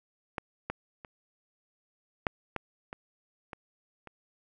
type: clicks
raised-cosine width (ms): 0.5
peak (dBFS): -17 / -17 / -29 / -11 / -17 / -24 / -25 / -30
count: 8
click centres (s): 0.382 / 0.7 / 1.048 / 2.268 / 2.563 / 2.929 / 3.532 / 4.073
effects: none